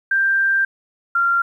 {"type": "tone pair in turn", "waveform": "sine", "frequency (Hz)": [1580, 1383], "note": ["G6", "F6"], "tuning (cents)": [13, -17], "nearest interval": "major second", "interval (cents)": 230, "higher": "first", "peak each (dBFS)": [-14, -14], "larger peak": "neither", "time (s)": [[0.11, 0.65], [1.15, 1.42]], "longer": "first", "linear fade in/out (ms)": 5, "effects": ["9-bit"]}